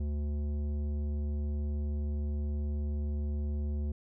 sine tone with tanh clipping, 73.42 Hz, D2, in tune, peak -32 dBFS, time 0-3.92 s, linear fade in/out 5 ms, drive 12 dB, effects none

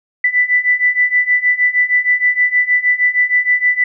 sine beating tone pair, 1981 / 1987.4 Hz, B6 / B6, +5 / +10 cents, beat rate 6.4 Hz, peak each -15 / -13 dBFS, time 0.24-3.84 s, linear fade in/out 5 ms, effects none

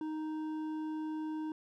sine tone with hard clipping, 311.3 Hz, D#4, 1 cent sharp, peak -37 dBFS, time 0.01-1.52 s, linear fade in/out 2 ms, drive 7 dB, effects none

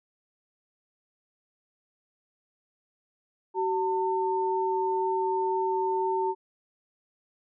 sine tone pair together, 378.8 / 901 Hz, F#4 / A5, +41 / +41 cents, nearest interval octave + minor third, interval 1500 cents, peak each -27 dBFS, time 3.54-6.35 s, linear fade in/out 50 ms, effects none

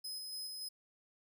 sawtooth tone with tremolo, 5070 Hz, D#8, 32 cents sharp, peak -38 dBFS, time 0.04-0.69 s, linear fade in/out 10 ms, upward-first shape square, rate 3.5 Hz, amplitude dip 25%, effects none

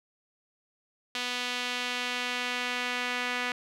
sawtooth tone with band-pass filter sweep, 246.9 Hz, B3, in tune, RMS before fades -32 dBFS, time 1.15-3.52 s, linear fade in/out 2 ms, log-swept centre 3300 to 2200 Hz, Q 1.4, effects none

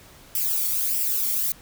violet noise with flanger, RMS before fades -24 dBFS, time 0.35-1.52 s, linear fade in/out 2 ms, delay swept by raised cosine 0.37 to 0.91 ms, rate 1.6 Hz, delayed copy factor +0.6, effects pink hiss -49 dBFS RMS until 1.61 s

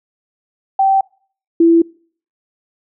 sine tone pair in turn, 776 / 333.7 Hz, G5 / E4, -18 / +21 cents, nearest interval octave + minor third, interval 1461 cents, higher first, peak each -9 / -6 dBFS, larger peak second, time 0.79-1.01 / 1.6-1.82 s, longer neither, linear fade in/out 5 ms, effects noise-tail reverb RT60 0.5 s tail -26 dB re dry

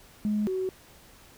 sine tone pair in turn, 210.5 / 375.1 Hz, G#3 / F#4, +24 / +24 cents, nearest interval minor seventh, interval 1000 cents, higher second, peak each -23 / -26 dBFS, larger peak first, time 0.25-0.47 / 0.47-0.69 s, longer neither, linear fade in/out 0 ms, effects tanh soft clip ceiling -19 dBFS + pink hiss -54 dBFS RMS until 1.37 s

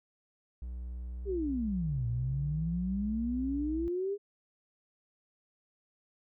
triangle tone, 61 Hz, B1, 21 cents flat, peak -35 dBFS, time 0.62-3.88 s, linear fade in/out 0 ms
sine exponential two-way sweep, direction down then up, 413.2 to 114.5 to 413.2 Hz, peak -30 dBFS, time 1.25-4.18 s, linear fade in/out 50 ms, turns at 2.07 s
effects none

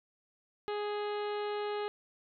harmonic tone with a mistuned harmonic, 415.3 Hz, G#4, in tune, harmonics 1 / 2 / 3 / 4 / 5 / 6 / 7 / 8 / 9 / 10, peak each -34 / -40 / -44 / -49 / -51 / -53 / -51 / -55 / -56 / -55 dBFS, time 0.68-1.88 s, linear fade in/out 0 ms, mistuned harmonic 6, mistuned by +16 cents, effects none

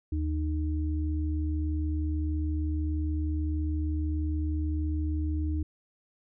sine tone pair together, 76.8 / 307.2 Hz, D#2 / D#4, -22 / -22 cents, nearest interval 2 octaves, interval 2400 cents, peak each -27 / -34 dBFS, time 0.12-5.63 s, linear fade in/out 5 ms, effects none

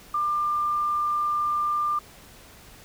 sine tone, 1194 Hz, D6, 28 cents sharp, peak -22 dBFS, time 0.14-1.99 s, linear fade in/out 5 ms, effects pink hiss -49 dBFS RMS until 2.84 s

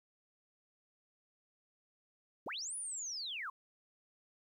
sine linear two-way sweep, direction up then down, 103.6 to 10000 to 992 Hz, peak -39 dBFS, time 2.46-3.5 s, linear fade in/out 5 ms, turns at 2.76 s, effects 12-bit

